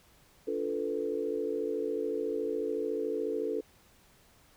sine chord, B half-diminished seventh, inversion first, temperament equal with one note detuned, 289.5 / 349.2 / 440 / 493.9 Hz, D4 / F4 / A4 / B4, -25 / 0 / 0 / 0 cents, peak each -38 / -38 / -32 / -37 dBFS, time 0.47-3.61 s, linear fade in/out 10 ms, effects pink hiss -62 dBFS RMS until 4.56 s

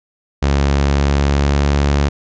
sawtooth tone with pitch glide, 70 to 71.26 Hz, C#2 to C#2, +18 to +48 cents, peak -8 dBFS, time 0.42-2.09 s, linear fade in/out 10 ms, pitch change +30 cents, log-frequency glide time 0.73-1.75 s, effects resampled to 16000 Hz

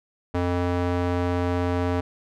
square tone with band-pass filter, 88.4 Hz, F2, 22 cents sharp, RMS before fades -24 dBFS, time 0.34-2.01 s, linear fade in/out 10 ms, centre 540 Hz, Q 0.53, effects none

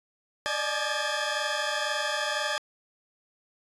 20% pulse tone cluster, 587 / 609 / 852 / 1605 / 1717 Hz, D5 / D#5 / G#5 / G6 / A6, -1 / -37 / +44 / +40 / -43 cents, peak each -29 dBFS, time 0.46-2.58 s, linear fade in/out 0 ms, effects resampled to 22050 Hz

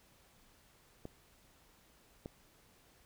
clicks, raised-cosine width 2 ms, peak -30 / -29 dBFS, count 2, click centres 1.054 / 2.259 s, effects pink hiss -66 dBFS RMS until 3.05 s

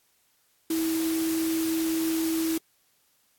sine tone in noise, 324.2 Hz, E4, 29 cents flat, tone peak -24 dBFS, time 0.7-2.58 s, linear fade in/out 5 ms, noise white, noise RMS -35 dBFS, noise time 0.7-2.58 s, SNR +8 dB, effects white hiss -67 dBFS RMS until 3.38 s + AAC 64 kbps

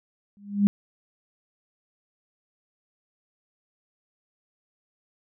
sine tone with exponential growth, 202.6 Hz, G#3, 43 cents flat, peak -12 dBFS, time 0.37-0.67 s, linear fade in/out 0 ms, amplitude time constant 64 ms, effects none

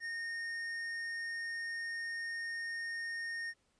sine tone with tanh clipping, 1842 Hz, A#6, 21 cents flat, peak -39 dBFS, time 0-3.54 s, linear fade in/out 50 ms, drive 10 dB, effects pink hiss -75 dBFS RMS until 3.79 s + resampled to 22050 Hz

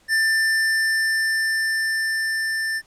square tone with level ramp, 1780 Hz, A6, 20 cents sharp, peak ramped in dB -17 to -23 dBFS, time 0.08-2.82 s, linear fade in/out 50 ms, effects pink hiss -57 dBFS RMS until 2.86 s + low-pass 10000 Hz 12 dB/octave

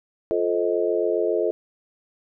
sine chord, F dominant seventh, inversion none, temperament just, 349.2 / 436.5 / 523.8 / 628.6 Hz, F4 / A4 / C5 / Eb5, 0 / -14 / +2 / +18 cents, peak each -25 / -23 / -28 / -26 dBFS, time 0.31-1.51 s, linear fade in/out 0 ms, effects none

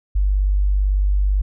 sine tone, 49 Hz, G1, in tune, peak -14 dBFS, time 0.15-1.42 s, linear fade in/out 10 ms, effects none

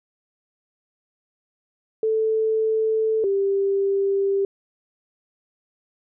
sine tone pair in turn, 440 / 394.2 Hz, A4 / G4, 0 / +10 cents, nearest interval major second, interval 190 cents, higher first, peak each -18 dBFS, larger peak neither, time 2.03-3.24 / 3.24-4.45 s, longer neither, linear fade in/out 2 ms, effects none

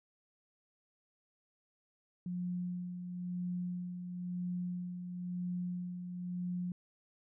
sine tone with tremolo, 178.5 Hz, F3, 38 cents sharp, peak -34 dBFS, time 2.26-6.72 s, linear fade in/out 2 ms, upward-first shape sine, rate 0.99 Hz, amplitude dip 50%, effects none

